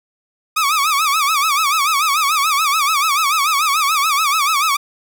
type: tone with vibrato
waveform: sawtooth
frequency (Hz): 1200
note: D6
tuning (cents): +37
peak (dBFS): -10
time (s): 0.56-4.77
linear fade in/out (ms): 10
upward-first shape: sine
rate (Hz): 6.9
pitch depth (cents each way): 150
effects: none